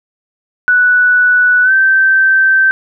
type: tone with pitch glide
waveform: sine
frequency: 1480 to 1553.6 Hz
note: F#6 to G6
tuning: 0 to -16 cents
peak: -6 dBFS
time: 0.68-2.71 s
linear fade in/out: 0 ms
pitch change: +84 cents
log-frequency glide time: 1.63-1.72 s
effects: none